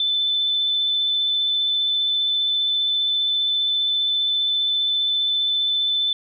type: tone with vibrato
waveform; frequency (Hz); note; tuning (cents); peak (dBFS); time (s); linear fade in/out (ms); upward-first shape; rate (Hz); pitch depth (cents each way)
sine; 3520; A7; 0; -18; 0-6.13; 2; sine; 15; 9
effects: none